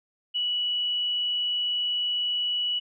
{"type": "tone", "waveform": "sine", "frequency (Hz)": 2942, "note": "F#7", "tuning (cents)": -11, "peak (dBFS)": -24, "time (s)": [0.34, 2.8], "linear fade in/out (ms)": 20, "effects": []}